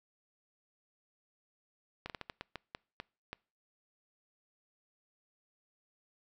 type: slowing click train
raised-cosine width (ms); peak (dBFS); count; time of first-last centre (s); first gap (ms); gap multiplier
0.3; -24; 10; 2.06-3.33; 38; 1.31
effects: noise-tail reverb RT60 0.4 s tail -26 dB re dry